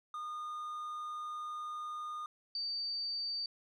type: tone pair in turn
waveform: triangle / sine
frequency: 1222 / 4614 Hz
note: D#6 / D8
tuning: -32 / -31 cents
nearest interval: octave + major seventh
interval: 2301 cents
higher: second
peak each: -37 / -35 dBFS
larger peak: second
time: 0.14-2.26 / 2.55-3.46 s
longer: first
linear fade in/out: 2 ms
effects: none